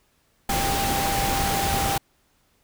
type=tone in noise; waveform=sine; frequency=791 Hz; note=G5; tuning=15 cents sharp; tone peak=-25 dBFS; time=0.49-1.98 s; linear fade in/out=5 ms; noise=pink; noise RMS=-25 dBFS; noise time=0.49-1.98 s; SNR=-3 dB; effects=pink hiss -65 dBFS RMS until 2.63 s